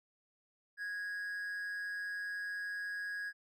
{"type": "tone with amplitude modulation", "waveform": "triangle", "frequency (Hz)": 1655, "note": "G#6", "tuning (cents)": -6, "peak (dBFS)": -34, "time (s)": [0.77, 3.33], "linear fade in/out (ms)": 50, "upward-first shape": "sine", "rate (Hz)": 186, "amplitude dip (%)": 40, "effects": []}